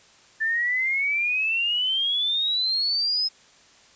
sine exponential sweep, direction up, 1760 to 5160 Hz, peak -21 dBFS, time 0.4-3.29 s, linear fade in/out 20 ms, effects white hiss -54 dBFS RMS until 3.95 s + resampled to 16000 Hz

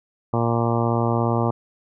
harmonic tone, 116.9 Hz, A#2, 5 cents sharp, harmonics 1 / 2 / 3 / 4 / 5 / 6 / 7 / 8 / 9 / 10, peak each -22 / -25 / -27 / -28 / -29 / -30 / -30 / -31 / -32 / -32 dBFS, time 0.33-1.51 s, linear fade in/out 5 ms, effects none

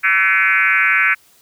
sine tone with frequency modulation, 1900 Hz, A#6, 33 cents sharp, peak -11 dBFS, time 0.03-1.15 s, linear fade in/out 20 ms, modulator 188 Hz, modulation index 2.9, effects white hiss -52 dBFS RMS until 1.41 s

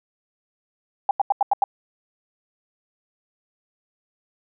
sine tone bursts, 803 Hz, G5, 41 cents sharp, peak -14 dBFS, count 6, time 1.09-1.64 s, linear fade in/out 2 ms, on 20 ms, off 86 ms, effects none

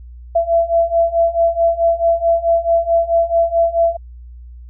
sine beating tone pair, 669 / 673.6 Hz, E5 / E5, +25 / +37 cents, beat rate 4.6 Hz, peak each -16 / -14 dBFS, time 0.35-3.97 s, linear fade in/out 10 ms, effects added 60 Hz sine -33 dBFS peak until 4.69 s

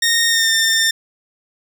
15% pulse tone with pitch glide, 1848 to 1803.7 Hz, A#6 to A6, -16 to +42 cents, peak -7 dBFS, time 0.02-0.91 s, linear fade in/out 5 ms, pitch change -42 cents, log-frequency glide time 0.28-0.51 s, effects none

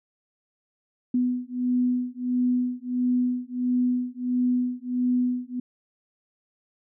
sine beating tone pair, 247.8 / 249.3 Hz, B3 / B3, +6 / +16 cents, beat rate 1.5 Hz, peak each -25 dBFS, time 1.14-5.6 s, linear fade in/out 5 ms, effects none

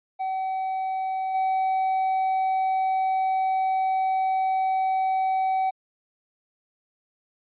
triangle tone with level steps, 760 Hz, F#5, 46 cents sharp, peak -23 / -19 dBFS, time 0.19-5.71 s, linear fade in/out 20 ms, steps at 1.34 s, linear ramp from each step 10 ms, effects resampled to 8000 Hz

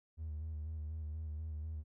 triangle tone with vibrato, 77.78 Hz, D#2, in tune, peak -36 dBFS, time 0.17-1.84 s, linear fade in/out 50 ms, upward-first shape square, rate 4.1 Hz, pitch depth 37 cents each way, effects tanh soft clip ceiling -35 dBFS

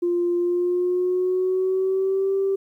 sine tone with pitch glide, 349.2 to 389.7 Hz, F4 to G4, 0 to -10 cents, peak -18 dBFS, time 0.02-2.56 s, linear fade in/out 10 ms, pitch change +190 cents, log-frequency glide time 0.37-2.34 s, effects tanh soft clip ceiling -14 dBFS + 10-bit

